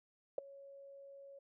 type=tone with ADSR envelope; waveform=sine; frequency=554.4 Hz; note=C#5; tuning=in tune; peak=-29 dBFS; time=0.38-1.39 s; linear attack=3 ms; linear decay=8 ms; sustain=-23 dB; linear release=6 ms; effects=none